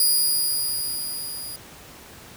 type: tone with level ramp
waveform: 10% pulse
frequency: 4878 Hz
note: D#8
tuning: 35 cents flat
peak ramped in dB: -9 to -26 dBFS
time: 0-1.56 s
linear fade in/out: 2 ms
effects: pink hiss -44 dBFS RMS until 2.36 s + high-pass 60 Hz 12 dB/octave